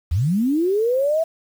sine linear sweep, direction up, 69.3 to 665 Hz, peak -16 dBFS, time 0.11-1.24 s, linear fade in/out 10 ms, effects 7-bit

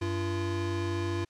square tone pair together, 96.1 / 342.5 Hz, G2 / F4, -34 / -34 cents, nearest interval octave + minor seventh, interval 2200 cents, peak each -32 / -33 dBFS, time 0.01-1.25 s, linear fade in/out 10 ms, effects white hiss -72 dBFS RMS until 1.29 s + low-pass 6000 Hz 12 dB/octave

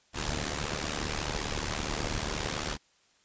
pink noise with amplitude modulation, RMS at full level -29 dBFS, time 0.13-2.78 s, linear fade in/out 50 ms, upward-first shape sine, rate 74.8 Hz, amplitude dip 85%, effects white hiss -66 dBFS RMS until 3.24 s + resampled to 16000 Hz

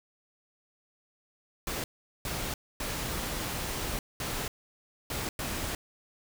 pink noise bursts at uneven times, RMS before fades -34 dBFS, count 6, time 1.67-1.84 / 2.25-2.54 / 2.8-3.99 / 4.2-4.48 / 5.1-5.29 / 5.39-5.75 s, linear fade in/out 2 ms, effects none

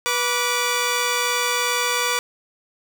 10% pulse tone pair together, 488.2 / 1160 Hz, B4 / D6, -20 / -22 cents, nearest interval octave + minor third, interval 1498 cents, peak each -14 dBFS, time 0.06-2.19 s, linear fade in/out 0 ms, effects none

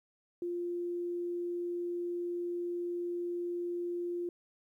sine tone, 349.2 Hz, F4, in tune, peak -33 dBFS, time 0.42-4.29 s, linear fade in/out 2 ms, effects 12-bit

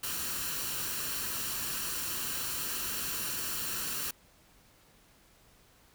white noise with comb filter, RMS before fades -35 dBFS, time 0.03-4.11 s, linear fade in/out 5 ms, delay 0.7 ms, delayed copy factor +0.55, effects pink hiss -62 dBFS RMS until 5.94 s

